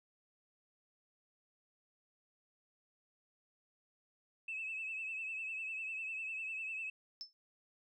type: tone with vibrato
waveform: sine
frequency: 2610 Hz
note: E7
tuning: 18 cents flat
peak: -38 dBFS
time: 4.48-6.9 s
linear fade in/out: 5 ms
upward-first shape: triangle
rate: 10 Hz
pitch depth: 63 cents each way
type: tone with exponential decay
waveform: sine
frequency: 5274 Hz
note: E8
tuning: in tune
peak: -38 dBFS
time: 7.21-7.33 s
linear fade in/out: 0 ms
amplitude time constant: 25 ms
effects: tanh soft clip ceiling -34 dBFS